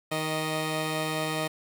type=tone pair together; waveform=10% pulse; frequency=156.75 / 622.3 Hz; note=D#3 / D#5; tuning=+13 / 0 cents; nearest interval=2 octaves; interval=2387 cents; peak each=-21 / -24 dBFS; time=0.11-1.48 s; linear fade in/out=10 ms; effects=none